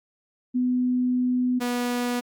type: tone pair in turn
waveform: sine / sawtooth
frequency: 250 / 243.9 Hz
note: B3 / B3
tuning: +21 / -21 cents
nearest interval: unison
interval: 42 cents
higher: first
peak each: -20 dBFS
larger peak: neither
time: 0.54-1.6 / 1.6-2.21 s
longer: first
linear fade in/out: 20 ms
effects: Opus 48 kbps